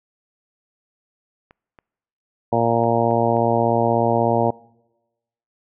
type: clicks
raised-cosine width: 0.5 ms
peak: -31 dBFS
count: 5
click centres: 1.509 / 1.788 / 2.838 / 3.11 / 3.368 s
type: harmonic tone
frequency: 116.54 Hz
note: A#2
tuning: in tune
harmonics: 1 / 2 / 3 / 4 / 5 / 6 / 7 / 8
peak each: -25 / -24 / -25 / -23 / -22 / -22 / -25 / -25 dBFS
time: 2.52-4.51 s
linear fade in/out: 10 ms
effects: noise-tail reverb RT60 1.0 s tail -24 dB re dry